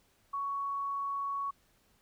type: tone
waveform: sine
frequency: 1116 Hz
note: C#6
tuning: 11 cents sharp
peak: -32 dBFS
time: 0.33-1.51 s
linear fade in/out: 10 ms
effects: pink hiss -69 dBFS RMS until 2.01 s